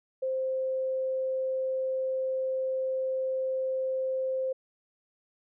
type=tone; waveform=sine; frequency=523.3 Hz; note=C5; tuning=in tune; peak=-27 dBFS; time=0.22-4.53 s; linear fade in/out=10 ms; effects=none